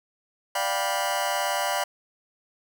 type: chord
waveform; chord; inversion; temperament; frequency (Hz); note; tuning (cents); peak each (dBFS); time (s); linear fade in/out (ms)
sawtooth; G dominant seventh; second; just; 588 / 705.6 / 784 / 980; D5 / F5 / G5 / B5; +2 / +18 / 0 / -14; -26; 0.55-1.84; 5
effects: none